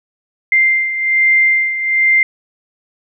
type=beating tone pair; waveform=sine; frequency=2093 / 2094.2 Hz; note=C7 / C7; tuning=0 / +1 cents; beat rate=1.2 Hz; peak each=-11 / -17 dBFS; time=0.52-2.23 s; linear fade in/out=2 ms; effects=none